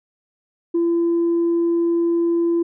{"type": "tone", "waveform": "sine", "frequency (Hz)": 339, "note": "E4", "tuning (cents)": 49, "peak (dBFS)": -14, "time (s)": [0.74, 2.63], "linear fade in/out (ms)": 10, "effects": ["tanh soft clip ceiling -13 dBFS"]}